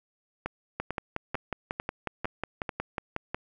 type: two click trains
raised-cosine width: 0.5 ms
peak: -15 / -16 dBFS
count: 15 / 6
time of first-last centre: 0.8-3.345 / 0.46-2.692 s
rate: 5.5 / 2.24 Hz
effects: none